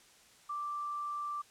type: tone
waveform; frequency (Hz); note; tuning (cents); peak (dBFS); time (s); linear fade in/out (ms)
sine; 1174.7; D6; 0; -35; 0.49-1.42; 10
effects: white hiss -61 dBFS RMS until 1.5 s + low-pass 9000 Hz 12 dB/octave